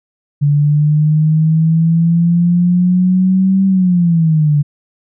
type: exponential two-way sweep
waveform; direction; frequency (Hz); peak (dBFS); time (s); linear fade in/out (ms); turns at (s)
sine; up then down; 143.9 to 193.4 to 143.9; -8; 0.41-4.63; 20; 3.66
effects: none